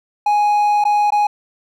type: tone with dropouts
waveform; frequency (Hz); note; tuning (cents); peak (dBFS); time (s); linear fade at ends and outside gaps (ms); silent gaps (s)
triangle; 831; G#5; +1; -10; 0.26-1.27; 5; 0.841-0.851 / 1.105-1.121
effects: none